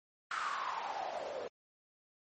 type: noise with band-pass filter sweep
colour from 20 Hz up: white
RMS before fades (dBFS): -39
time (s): 0.31-1.48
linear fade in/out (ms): 2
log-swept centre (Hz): 1400 to 500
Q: 6.4
effects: MP3 32 kbps